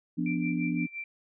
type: chord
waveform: sine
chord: B diminished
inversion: second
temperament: equal with one note detuned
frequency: 172.31 / 246.9 / 293.7 Hz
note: F3 / B3 / D4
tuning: -23 / 0 / 0 cents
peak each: -31 dBFS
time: 0.17-0.87 s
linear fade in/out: 20 ms
type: tone with tremolo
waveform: sine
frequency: 2349 Hz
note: D7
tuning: in tune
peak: -33 dBFS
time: 0.26-1.04 s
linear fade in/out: 2 ms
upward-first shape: sine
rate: 5.8 Hz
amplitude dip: 85%
effects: none